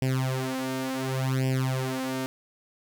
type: tone with flanger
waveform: sawtooth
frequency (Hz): 131.1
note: C3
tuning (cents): +4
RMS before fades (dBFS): -28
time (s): 0.02-2.26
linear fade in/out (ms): 0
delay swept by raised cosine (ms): 0.38 to 4.38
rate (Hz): 0.69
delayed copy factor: +1
effects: none